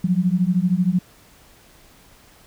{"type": "beating tone pair", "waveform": "sine", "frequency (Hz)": [174.61, 187.61], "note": ["F3", "F#3"], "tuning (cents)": [0, 24], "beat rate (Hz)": 13, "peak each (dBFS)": -19, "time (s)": [0.04, 0.99], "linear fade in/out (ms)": 5, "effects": ["pink hiss -51 dBFS RMS until 2.46 s"]}